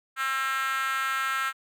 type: tone with high-pass filter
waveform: 5% pulse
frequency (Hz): 267.2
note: C4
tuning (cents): +36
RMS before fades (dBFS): -28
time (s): 0.16-1.53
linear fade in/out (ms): 50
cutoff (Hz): 1400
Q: 5.8
effects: none